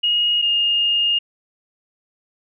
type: tone pair in turn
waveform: sine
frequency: 2874 / 2836 Hz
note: F7 / F7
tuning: +49 / +26 cents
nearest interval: unison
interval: 23 cents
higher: first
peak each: -15 dBFS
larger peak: neither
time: 0.03-0.42 / 0.42-1.19 s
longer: second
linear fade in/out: 10 ms
effects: none